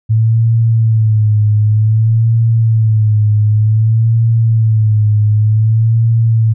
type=tone with vibrato; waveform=sine; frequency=110 Hz; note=A2; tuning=in tune; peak=-7 dBFS; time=0.09-6.54 s; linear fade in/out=20 ms; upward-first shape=sine; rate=0.54 Hz; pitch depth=67 cents each way; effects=none